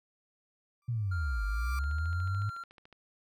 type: tone with exponential growth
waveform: 35% pulse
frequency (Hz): 1174.7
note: D6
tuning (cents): 0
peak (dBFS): -36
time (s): 0.82-1.79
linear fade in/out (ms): 1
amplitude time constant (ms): 210
type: linear two-way sweep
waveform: sine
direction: down then up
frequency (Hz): 123.9 to 48.51 to 105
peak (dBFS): -29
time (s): 0.88-2.5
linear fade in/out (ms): 10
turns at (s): 1.44
type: tone with pitch glide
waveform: triangle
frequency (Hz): 1395 to 1375.8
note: F6 to F6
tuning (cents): -2 to -26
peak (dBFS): -37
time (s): 1.11-2.64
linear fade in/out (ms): 10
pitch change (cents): -24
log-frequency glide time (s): 2.08-2.33
type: click train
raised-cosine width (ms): 0.3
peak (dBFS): -38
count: 16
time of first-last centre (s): 1.84-2.927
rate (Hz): 13.8
effects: none

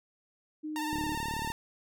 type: tone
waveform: sine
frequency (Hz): 306.8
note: D#4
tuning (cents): -24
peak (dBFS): -34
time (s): 0.63-1.16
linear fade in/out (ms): 20
type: tone with vibrato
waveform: sawtooth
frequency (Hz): 906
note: A#5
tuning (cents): -50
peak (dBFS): -30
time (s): 0.76-1.52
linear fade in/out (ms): 0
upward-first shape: sine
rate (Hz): 18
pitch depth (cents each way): 48
type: click train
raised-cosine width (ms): 3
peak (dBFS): -26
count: 22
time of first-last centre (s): 0.93-1.502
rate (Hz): 36.7
effects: none

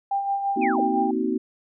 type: tone with tremolo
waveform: sine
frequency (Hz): 794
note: G5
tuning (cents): +22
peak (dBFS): -20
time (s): 0.11-1.11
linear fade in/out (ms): 5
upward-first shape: sine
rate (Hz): 5.9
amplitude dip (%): 50
type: chord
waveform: sine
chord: C half-diminished seventh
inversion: third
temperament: just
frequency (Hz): 235.5 / 261.6 / 314 / 376.7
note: Bb3 / C4 / Eb4 / Gb4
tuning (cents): +18 / 0 / +16 / +31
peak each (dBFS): -27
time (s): 0.56-1.38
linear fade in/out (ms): 10
type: linear sweep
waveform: sine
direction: down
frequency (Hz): 2641 to 138.1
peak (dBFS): -27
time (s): 0.61-0.83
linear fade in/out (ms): 20
effects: none

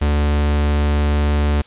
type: tone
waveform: 45% pulse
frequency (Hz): 73.42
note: D2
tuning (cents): 0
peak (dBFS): -14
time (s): 0.01-1.62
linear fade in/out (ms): 10
effects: white hiss -48 dBFS RMS until 1.66 s + resampled to 8000 Hz

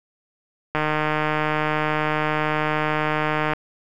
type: click train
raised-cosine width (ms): 0.5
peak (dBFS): -7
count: 427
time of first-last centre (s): 0.75-3.534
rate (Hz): 153
effects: 8-bit

